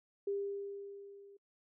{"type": "tone with level ramp", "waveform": "sine", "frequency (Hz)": 400, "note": "G4", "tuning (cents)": 35, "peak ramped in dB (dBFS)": [-32, -55], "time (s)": [0.27, 1.37], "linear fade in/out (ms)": 5, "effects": ["noise-tail reverb RT60 0.1 s tail -24 dB re dry"]}